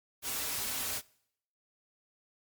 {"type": "noise with comb filter", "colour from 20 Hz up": "white", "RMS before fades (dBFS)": -35, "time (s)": [0.22, 1.02], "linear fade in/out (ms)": 50, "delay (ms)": 5.7, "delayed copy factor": -0.5, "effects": ["noise-tail reverb RT60 0.7 s tail -23 dB re dry", "MP3 96 kbps"]}